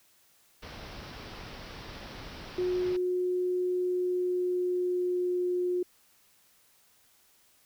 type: low-pass noise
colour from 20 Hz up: pink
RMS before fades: -44 dBFS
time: 0.62-2.97 s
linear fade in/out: 10 ms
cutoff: 5700 Hz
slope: 96 dB/octave
type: tone with pitch glide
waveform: sine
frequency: 362.3 to 358.6 Hz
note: F#4 to F4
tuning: -36 to +46 cents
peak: -26 dBFS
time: 2.58-5.83 s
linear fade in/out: 5 ms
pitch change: -18 cents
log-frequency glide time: 3.67-5.5 s
effects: white hiss -64 dBFS RMS until 7.65 s